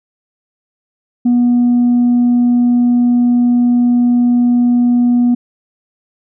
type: tone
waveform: sine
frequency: 242.7 Hz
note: B3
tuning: 30 cents flat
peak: -6 dBFS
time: 1.25-5.35 s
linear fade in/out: 10 ms
effects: tanh soft clip ceiling -6 dBFS